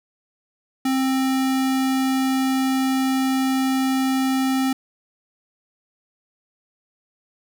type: tone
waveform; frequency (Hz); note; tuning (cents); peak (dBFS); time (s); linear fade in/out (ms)
square; 264; C4; +16; -19; 0.85-4.73; 5
effects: none